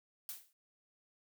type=noise with exponential decay; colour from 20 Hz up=blue; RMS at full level=-40 dBFS; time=0.29-0.53 s; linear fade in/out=1 ms; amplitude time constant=52 ms; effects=none